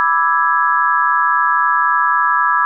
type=chord; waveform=sine; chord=E dominant seventh; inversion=second; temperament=equal; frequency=987.8 / 1174.7 / 1318.5 / 1661.2 Hz; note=B5 / D6 / E6 / G#6; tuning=0 / 0 / 0 / 0 cents; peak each=-17 dBFS; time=0-2.65 s; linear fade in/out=0 ms; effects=none